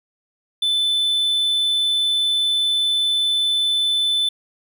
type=tone; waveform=triangle; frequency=3515 Hz; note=A7; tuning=2 cents flat; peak=-15 dBFS; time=0.62-4.29 s; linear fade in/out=5 ms; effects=none